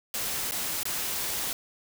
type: noise with dropouts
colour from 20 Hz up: white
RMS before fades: -31 dBFS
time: 0.14-1.53 s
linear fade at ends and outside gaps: 1 ms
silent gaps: 0.511-0.52 / 0.832-0.854 s
effects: none